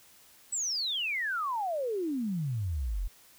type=exponential sweep; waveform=sine; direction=down; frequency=8080 to 39.21 Hz; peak=-29 dBFS; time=0.52-3.08 s; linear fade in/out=10 ms; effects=white hiss -58 dBFS RMS until 3.38 s